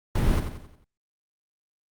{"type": "noise with echo", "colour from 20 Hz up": "brown", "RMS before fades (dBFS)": -22, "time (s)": [0.15, 0.4], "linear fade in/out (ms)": 5, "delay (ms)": 89, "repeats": 5, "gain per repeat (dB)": -7, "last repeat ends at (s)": 0.845, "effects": ["Opus 48 kbps"]}